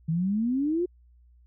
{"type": "exponential sweep", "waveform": "sine", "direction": "up", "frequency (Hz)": [155.56, 366.5], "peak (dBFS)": -23, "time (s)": [0.08, 0.86], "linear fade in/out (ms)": 10, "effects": ["added 60 Hz sine -54 dBFS peak until 1.46 s"]}